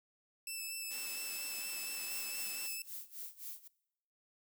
10% pulse tone with vibrato, 2637 Hz, E7, in tune, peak -32 dBFS, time 0.47-2.82 s, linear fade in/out 2 ms, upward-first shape sine, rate 4.3 Hz, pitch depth 19 cents each way
white high-pass noise, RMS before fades -48 dBFS, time 0.9-2.68 s, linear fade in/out 20 ms, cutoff 180 Hz, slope 96 dB/octave
violet noise with tremolo, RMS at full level -44 dBFS, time 2.1-3.68 s, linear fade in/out 10 ms, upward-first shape sine, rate 3.8 Hz, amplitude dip 90%
effects noise-tail reverb RT60 0.8 s tail -22 dB re dry

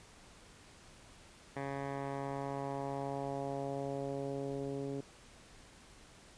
10% pulse tone with low-pass filter sweep, 138.59 Hz, C#3, in tune, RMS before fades -39 dBFS, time 1.56-5.01 s, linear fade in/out 5 ms, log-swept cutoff 1700 to 380 Hz, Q 1.7, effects pink hiss -58 dBFS RMS until 6.37 s + resampled to 22050 Hz

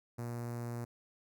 sawtooth tone with notch filter, 118.9 Hz, A#2, 35 cents sharp, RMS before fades -40 dBFS, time 0.18-0.85 s, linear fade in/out 10 ms, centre 3200 Hz, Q 0.54, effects none

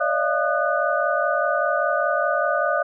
sine tone cluster, 570 / 615 / 686 / 1223 / 1486 Hz, C#5 / D#5 / F5 / D#6 / F#6, +48 / -20 / -31 / -30 / +7 cents, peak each -25 dBFS, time 0-2.83 s, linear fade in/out 10 ms, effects none

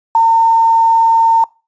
sine tone with quantisation, 909 Hz, A#5, 44 cents flat, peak -6 dBFS, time 0.15-1.44 s, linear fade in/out 2 ms, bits 6, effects noise-tail reverb RT60 0.3 s tail -24 dB re dry + resampled to 16000 Hz

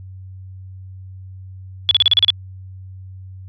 sine tone bursts, 3408 Hz, G#7, 44 cents sharp, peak -8 dBFS, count 8, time 1.89-2.303 s, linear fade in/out 0 ms, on 21 ms, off 35 ms, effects added 94 Hz sine -33 dBFS peak until 3.48 s + resampled to 11025 Hz

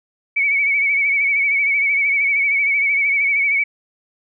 sine tone with vibrato, 2253 Hz, C#7, 28 cents sharp, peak -14 dBFS, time 0.36-3.64 s, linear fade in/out 10 ms, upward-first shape sine, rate 13 Hz, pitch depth 51 cents each way, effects none

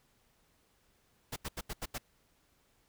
pink noise bursts, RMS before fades -38 dBFS, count 6, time 1.32-1.983 s, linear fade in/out 10 ms, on 43 ms, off 81 ms, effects pink hiss -71 dBFS RMS until 2.88 s

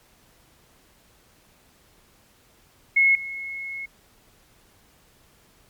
sine tone with level steps, 2176 Hz, C#7, 33 cents flat, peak -14 / -30 dBFS, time 2.96-3.86 s, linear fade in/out 10 ms, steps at 3.15 s, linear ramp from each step 2 ms, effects pink hiss -58 dBFS RMS until 5.69 s + MP3 96 kbps

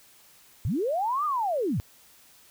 sine linear two-way sweep, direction up then down, 77.78 to 1244.5 to 77.78 Hz, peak -24 dBFS, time 0.65-1.8 s, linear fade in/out 0 ms, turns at 1.25 s, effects white hiss -56 dBFS RMS until 2.5 s

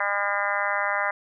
harmonic tone, 202 Hz, G#3, 48 cents flat, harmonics 3 / 4 / 5 / 6 / 7 / 8 / 9 / 10, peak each -31 / -31 / -31 / -31 / -31 / -31 / -31 / -31 dBFS, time 0-1.11 s, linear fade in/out 5 ms, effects none

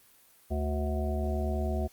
harmonic tone with a mistuned harmonic, 73.4 Hz, D2, in tune, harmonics 1 / 3 / 5 / 7 / 9 / 10, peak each -29 / -36 / -37 / -45 / -37 / -41 dBFS, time 0.5-1.88 s, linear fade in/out 20 ms, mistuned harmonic 9, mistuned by -41 cents, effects white hiss -60 dBFS RMS until 1.92 s + Opus 32 kbps

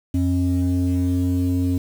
sine tone pair together, 89.8 / 269.1 Hz, F2 / C4, +49 / +49 cents, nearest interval octave + perfect fifth, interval 1900 cents, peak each -18 dBFS, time 0.14-1.78 s, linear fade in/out 5 ms, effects tanh soft clip ceiling -14 dBFS + 7-bit

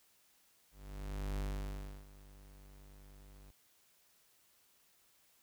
45% pulse tone with ADSR envelope, 49.43 Hz, G1, 15 cents sharp, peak -35 dBFS, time 0.71-3.51 s, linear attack 670 ms, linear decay 670 ms, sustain -20 dB, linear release 4 ms, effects white hiss -70 dBFS RMS until 5.42 s

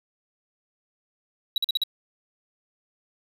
triangle tone bursts, 3884 Hz, B7, 30 cents flat, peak -19 dBFS, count 5, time 1.56-1.836 s, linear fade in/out 2 ms, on 20 ms, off 44 ms, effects none

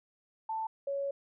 sine tone pair in turn, 885 / 557.5 Hz, A5 / C#5, +10 / +10 cents, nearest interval minor sixth, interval 800 cents, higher first, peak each -32 / -31 dBFS, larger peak second, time 0.49-0.67 / 0.87-1.11 s, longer second, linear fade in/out 5 ms, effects none

